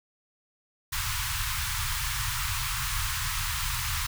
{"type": "band-stop noise", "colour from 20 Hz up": "pink", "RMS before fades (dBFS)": -30, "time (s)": [0.92, 4.07], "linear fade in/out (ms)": 10, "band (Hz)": [130, 970], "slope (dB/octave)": 48, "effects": []}